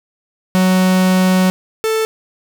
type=tone pair in turn; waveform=45% pulse; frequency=185.6 / 441.4 Hz; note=F#3 / A4; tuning=+6 / +5 cents; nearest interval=octave + minor third; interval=1499 cents; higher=second; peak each=-10 / -14 dBFS; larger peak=first; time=0.55-1.5 / 1.84-2.05 s; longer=first; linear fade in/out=0 ms; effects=none